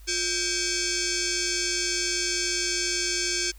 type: tone with frequency modulation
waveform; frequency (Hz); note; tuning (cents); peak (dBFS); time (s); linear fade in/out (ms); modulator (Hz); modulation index
sine; 353.7; F4; +22; -24; 0.07-3.52; 20; 965; 7.1
effects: added 50 Hz sine -44 dBFS peak until 3.58 s + white hiss -57 dBFS RMS until 3.58 s